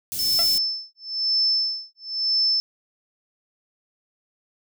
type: band-stop noise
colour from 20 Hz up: white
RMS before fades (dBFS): -29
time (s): 0.12-0.58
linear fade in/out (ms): 0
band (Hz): 280 to 5100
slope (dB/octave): 12
type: tone with tremolo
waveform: sine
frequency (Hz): 5280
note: E8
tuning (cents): +2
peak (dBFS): -17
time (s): 0.19-2.6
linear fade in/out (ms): 0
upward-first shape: sine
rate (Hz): 1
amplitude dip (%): 100
type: tone with exponential decay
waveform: sawtooth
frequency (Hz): 674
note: E5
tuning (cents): +38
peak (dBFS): -22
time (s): 0.39-0.52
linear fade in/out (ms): 0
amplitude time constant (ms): 27
effects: none